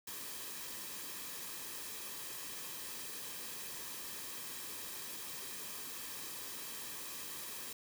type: noise with comb filter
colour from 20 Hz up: white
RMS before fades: -45 dBFS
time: 0.07-7.73 s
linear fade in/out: 5 ms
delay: 1.4 ms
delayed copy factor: -0.5
effects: none